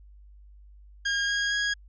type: tone with pitch steps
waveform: sawtooth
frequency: 1624 / 1637.2 / 1650.5 Hz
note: G#6 / G#6 / G#6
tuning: -39 / -25 / -11 cents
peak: -21 dBFS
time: 1.05-1.74 s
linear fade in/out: 10 ms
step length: 230 ms
effects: added 50 Hz sine -48 dBFS peak until 1.88 s + resampled to 16000 Hz